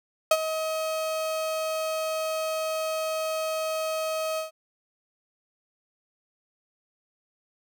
35% pulse tone with ADSR envelope, 634 Hz, D#5, 32 cents sharp, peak -13 dBFS, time 0.31-4.51 s, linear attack 4 ms, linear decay 48 ms, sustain -12 dB, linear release 130 ms, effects none

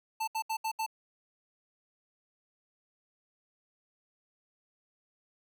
square tone bursts, 885 Hz, A5, 10 cents sharp, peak -31 dBFS, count 5, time 0.2-0.864 s, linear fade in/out 10 ms, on 76 ms, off 71 ms, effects none

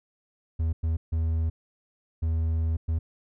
triangle tone bursts at uneven times, 81 Hz, E2, 30 cents flat, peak -21 dBFS, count 5, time 0.59-0.73 / 0.83-0.97 / 1.12-1.5 / 2.22-2.77 / 2.88-2.99 s, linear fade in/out 10 ms, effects none

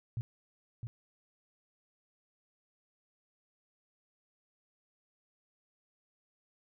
sine tone with echo, 116.2 Hz, A#2, 5 cents flat, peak -32 dBFS, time 0.17-0.21 s, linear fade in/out 0 ms, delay 660 ms, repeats 1, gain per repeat -5 dB, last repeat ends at 0.87 s, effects none

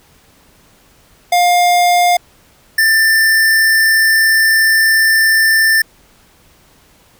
square tone pair in turn, 707 / 1781.5 Hz, F5 / A6, +21 / +21 cents, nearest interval octave + major third, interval 1600 cents, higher second, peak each -9 dBFS, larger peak neither, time 1.32-2.17 / 2.78-5.82 s, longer second, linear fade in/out 5 ms, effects pink hiss -49 dBFS RMS until 7.19 s

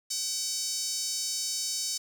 5% pulse tone with high-pass filter, 760 Hz, F#5, 46 cents sharp, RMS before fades -32 dBFS, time 0.1-1.98 s, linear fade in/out 10 ms, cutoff 5200 Hz, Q 2.2, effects 8-bit

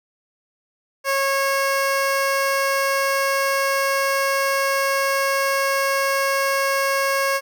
15% pulse tone, 547 Hz, C#5, 23 cents flat, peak -12 dBFS, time 1.04-7.41 s, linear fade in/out 50 ms, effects none

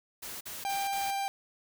white noise bursts, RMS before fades -41 dBFS, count 4, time 0.22-1.112 s, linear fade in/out 10 ms, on 190 ms, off 44 ms
45% pulse tone with vibrato, 791 Hz, G5, 15 cents sharp, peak -30 dBFS, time 0.65-1.28 s, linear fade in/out 0 ms, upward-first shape sine, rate 19 Hz, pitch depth 10 cents each way
effects none

